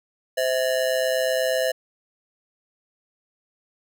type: ring-modulated tone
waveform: square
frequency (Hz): 584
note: D5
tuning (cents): -10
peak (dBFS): -18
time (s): 0.37-1.72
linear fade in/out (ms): 10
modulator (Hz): 64.1
effects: none